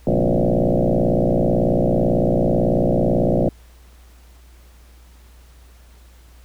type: tone with frequency modulation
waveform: sine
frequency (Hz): 185.7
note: F#3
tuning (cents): +7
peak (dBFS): -14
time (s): 0.07-3.49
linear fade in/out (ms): 2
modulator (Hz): 58.1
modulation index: 7.8
effects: added 60 Hz sine -44 dBFS peak until 6.44 s + pink hiss -54 dBFS RMS until 6.44 s